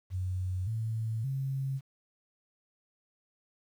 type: tone with pitch steps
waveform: sine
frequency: 92.2 / 111.56 / 134.99 Hz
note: F#2 / A2 / C#3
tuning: -6 / +24 / -46 cents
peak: -30 dBFS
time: 0.1-1.81 s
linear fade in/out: 50 ms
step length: 570 ms
effects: 10-bit